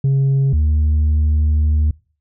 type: tone pair in turn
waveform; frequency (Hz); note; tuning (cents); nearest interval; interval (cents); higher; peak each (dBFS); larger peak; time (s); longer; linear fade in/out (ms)
sine; 136.4 / 76.05; C#3 / D#2; -28 / -39; minor seventh; 1011; first; -9; neither; 0.04-0.53 / 0.53-1.91; second; 5
effects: noise-tail reverb RT60 0.4 s tail -25 dB re dry + tanh soft clip ceiling -11 dBFS